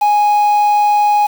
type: tone with quantisation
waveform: triangle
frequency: 830.6 Hz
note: G#5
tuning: in tune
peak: -7 dBFS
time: 0.01-1.27 s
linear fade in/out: 10 ms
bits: 5
effects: none